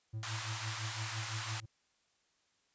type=tone with tremolo; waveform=triangle; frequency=110 Hz; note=A2; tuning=in tune; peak=-34 dBFS; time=0.13-1.66 s; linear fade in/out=10 ms; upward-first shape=triangle; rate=5.9 Hz; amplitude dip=90%
type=high-pass noise; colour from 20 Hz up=pink; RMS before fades=-41 dBFS; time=0.23-1.6 s; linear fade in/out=0 ms; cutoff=880 Hz; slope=24 dB/octave
effects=white hiss -75 dBFS RMS until 2.74 s + resampled to 16000 Hz